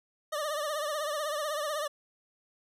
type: tone with vibrato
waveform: 25% pulse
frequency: 600 Hz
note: D5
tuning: 37 cents sharp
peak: -27 dBFS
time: 0.32-1.88 s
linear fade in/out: 10 ms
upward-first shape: triangle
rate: 16 Hz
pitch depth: 98 cents each way
effects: resampled to 32000 Hz